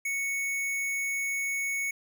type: tone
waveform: square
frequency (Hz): 2217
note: C#7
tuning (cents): 0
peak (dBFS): -29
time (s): 0.05-1.91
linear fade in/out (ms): 5
effects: none